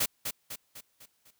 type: noise with echo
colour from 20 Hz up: white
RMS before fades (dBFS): -27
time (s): 0-0.06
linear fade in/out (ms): 10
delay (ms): 250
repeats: 5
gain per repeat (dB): -6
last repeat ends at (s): 1.31
effects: white hiss -72 dBFS RMS until 1.39 s